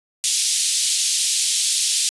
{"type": "band-pass noise", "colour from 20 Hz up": "white", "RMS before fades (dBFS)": -20, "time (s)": [0.24, 2.09], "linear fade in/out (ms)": 0, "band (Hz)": [3100, 10000], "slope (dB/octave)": 24, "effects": ["resampled to 24000 Hz"]}